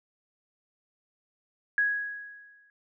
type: tone with exponential decay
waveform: sine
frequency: 1662 Hz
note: G#6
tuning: 1 cent sharp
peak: -20 dBFS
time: 1.78-2.7 s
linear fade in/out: 1 ms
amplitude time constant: 200 ms
effects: none

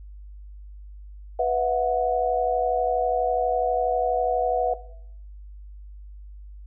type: chord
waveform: sine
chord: B suspended fourth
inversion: none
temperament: equal with one note detuned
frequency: 493.9 / 659.3 / 731.5 Hz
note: B4 / E5 / F#5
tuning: 0 / 0 / -20 cents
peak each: -24 dBFS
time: 1.39-4.74 s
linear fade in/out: 5 ms
effects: noise-tail reverb RT60 0.7 s tail -17 dB re dry + added 50 Hz sine -39 dBFS peak until 6.66 s

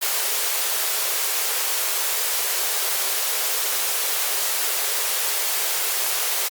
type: high-pass noise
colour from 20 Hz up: white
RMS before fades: -23 dBFS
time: 0.01-6.49 s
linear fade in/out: 20 ms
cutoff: 370 Hz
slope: 96 dB/octave
effects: Opus 48 kbps

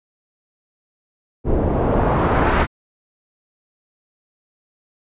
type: noise with low-pass filter sweep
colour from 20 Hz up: pink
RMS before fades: -17 dBFS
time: 1.44-2.67 s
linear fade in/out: 50 ms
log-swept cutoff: 430 to 1800 Hz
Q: 1.2
effects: resampled to 8000 Hz

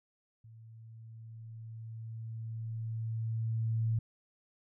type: tone with level ramp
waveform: sine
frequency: 112.6 Hz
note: A2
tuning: 40 cents sharp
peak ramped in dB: -51 to -27 dBFS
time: 0.44-3.99 s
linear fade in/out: 5 ms
effects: none

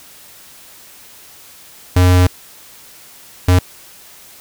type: tone bursts at uneven times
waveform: square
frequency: 90.4 Hz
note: F#2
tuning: 40 cents flat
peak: -8 dBFS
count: 2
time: 1.96-2.27 / 3.48-3.59 s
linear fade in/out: 5 ms
effects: white hiss -41 dBFS RMS until 4.4 s

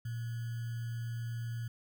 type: tone with sample-and-hold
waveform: sine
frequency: 116.54 Hz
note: A#2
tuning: in tune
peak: -35 dBFS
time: 0.05-1.68 s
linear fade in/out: 5 ms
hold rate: 1575 Hz
effects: none

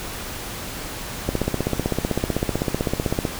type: click train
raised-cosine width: 2 ms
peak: -7 dBFS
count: 32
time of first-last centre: 1.29-3.252 s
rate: 15.8 Hz
effects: pink hiss -32 dBFS RMS until 3.39 s

